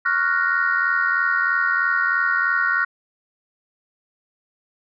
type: chord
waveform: sine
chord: Gb major seventh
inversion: second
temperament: equal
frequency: 1108.7 / 1396.9 / 1480 / 1864.7 Hz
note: Db6 / F6 / Gb6 / Bb6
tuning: 0 / 0 / 0 / 0 cents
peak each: -26 / -21 / -21 / -23 dBFS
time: 0.05-2.85 s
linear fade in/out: 10 ms
effects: tanh soft clip ceiling -8 dBFS